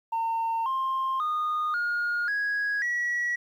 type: tone with pitch steps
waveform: sine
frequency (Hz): 910 / 1057.5 / 1228.8 / 1427.9 / 1659.3 / 1928.2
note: A#5 / C6 / D#6 / F6 / G#6 / B6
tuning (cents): -42 / +18 / -22 / +38 / -2 / -42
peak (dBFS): -23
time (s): 0.12-3.36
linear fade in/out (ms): 10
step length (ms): 540
effects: tanh soft clip ceiling -23 dBFS + 10-bit